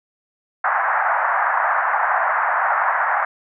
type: band-pass noise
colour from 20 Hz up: pink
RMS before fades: -19 dBFS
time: 0.64-3.25 s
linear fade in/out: 5 ms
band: 700 to 1800 Hz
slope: 48 dB/octave
effects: none